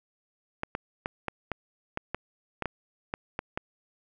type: clicks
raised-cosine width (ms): 0.5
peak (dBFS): -15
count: 12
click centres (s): 0.634 / 0.751 / 1.059 / 1.283 / 1.517 / 1.974 / 2.146 / 2.623 / 2.657 / 3.139 / 3.391 / 3.575
effects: none